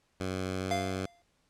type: tone with pitch glide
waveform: 10% pulse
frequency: 93.3 to 94.22 Hz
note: F#2 to F#2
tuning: +15 to +32 cents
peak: -24 dBFS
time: 0.2-1.06 s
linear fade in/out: 5 ms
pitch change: +17 cents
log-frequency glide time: 0.54-0.71 s
type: tone with exponential decay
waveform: square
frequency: 694 Hz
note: F5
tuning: 11 cents flat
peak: -27 dBFS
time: 0.71-1.22 s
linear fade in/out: 1 ms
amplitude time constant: 110 ms
effects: pink hiss -72 dBFS RMS until 1.49 s + low-pass 9000 Hz 12 dB/octave